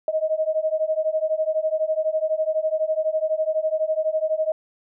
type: beating tone pair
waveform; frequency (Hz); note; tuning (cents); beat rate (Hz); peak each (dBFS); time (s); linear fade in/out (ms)
sine; 622.3 / 634.3; D#5 / D#5; 0 / +33; 12; -23; 0.08-4.52; 2
effects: none